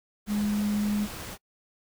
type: tone in noise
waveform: sine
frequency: 207.7 Hz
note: G#3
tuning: in tune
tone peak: -24 dBFS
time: 0.27-1.08 s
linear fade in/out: 50 ms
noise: pink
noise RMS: -39 dBFS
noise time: 0.26-1.38 s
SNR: +12 dB
effects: noise-tail reverb RT60 0.1 s tail -26 dB re dry

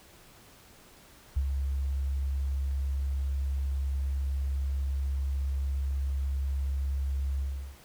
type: tone with ADSR envelope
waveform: sine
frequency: 68.3 Hz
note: C#2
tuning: 25 cents flat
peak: -22 dBFS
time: 1.36-7.78 s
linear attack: 11 ms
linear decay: 53 ms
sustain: -5 dB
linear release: 390 ms
effects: pink hiss -55 dBFS RMS until 7.84 s

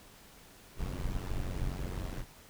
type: noise with amplitude modulation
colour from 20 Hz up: brown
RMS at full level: -32 dBFS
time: 0.76-2.25 s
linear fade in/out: 50 ms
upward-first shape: sine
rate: 92.2 Hz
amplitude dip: 80%
effects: pink hiss -56 dBFS RMS until 2.49 s

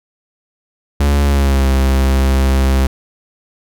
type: tone with pitch glide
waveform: 45% pulse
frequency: 71 to 66.63 Hz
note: C#2 to C2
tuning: +42 to +32 cents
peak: -10 dBFS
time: 1-2.87 s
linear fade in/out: 5 ms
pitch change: -110 cents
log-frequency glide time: 1.23-1.69 s
effects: none

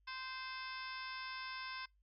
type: harmonic tone with a mistuned harmonic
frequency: 520 Hz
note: C5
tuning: 11 cents flat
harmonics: 2 / 3 / 4 / 5 / 6 / 7 / 8 / 9 / 10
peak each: -48 / -49 / -52 / -52 / -61 / -55 / -60 / -57 / -53 dBFS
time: 0.07-1.86 s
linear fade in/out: 10 ms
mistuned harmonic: 7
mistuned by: -40 cents
effects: noise-tail reverb RT60 0.2 s tail -25 dB re dry + added 50 Hz sine -70 dBFS peak until 2.02 s

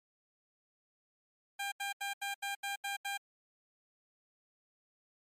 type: tone bursts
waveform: 15% pulse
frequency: 799 Hz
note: G5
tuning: 33 cents sharp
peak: -29 dBFS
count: 8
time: 1.59-3.176 s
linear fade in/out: 10 ms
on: 130 ms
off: 78 ms
effects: MP3 64 kbps

